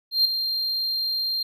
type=tone with ADSR envelope; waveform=triangle; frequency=4186 Hz; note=C8; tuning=in tune; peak=-13 dBFS; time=0.11-1.43 s; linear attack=140 ms; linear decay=6 ms; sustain=-9 dB; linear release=7 ms; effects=none